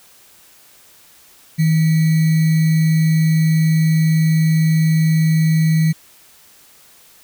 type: tone with sample-and-hold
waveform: sine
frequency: 160 Hz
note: D#3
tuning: 49 cents sharp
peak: -11 dBFS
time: 1.58-5.93 s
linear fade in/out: 20 ms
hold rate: 2100 Hz
effects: white hiss -48 dBFS RMS until 7.23 s